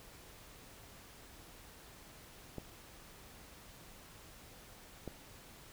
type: clicks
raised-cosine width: 2 ms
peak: -28 dBFS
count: 2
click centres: 2.583 / 5.077 s
effects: pink hiss -56 dBFS RMS until 5.72 s